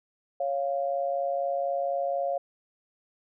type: tone pair together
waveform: sine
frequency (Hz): 554.4 / 698.5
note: C#5 / F5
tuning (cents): 0 / 0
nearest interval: major third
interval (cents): 400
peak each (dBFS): -28 / -29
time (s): 0.4-2.38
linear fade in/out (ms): 5
effects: none